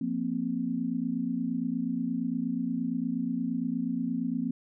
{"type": "chord", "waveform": "sine", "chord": "F suspended fourth", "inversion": "none", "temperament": "equal", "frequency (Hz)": [174.61, 233.1, 261.6], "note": ["F3", "Bb3", "C4"], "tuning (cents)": [0, 0, 0], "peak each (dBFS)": [-35, -31, -31], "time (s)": [0.01, 4.51], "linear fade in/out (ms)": 5, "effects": []}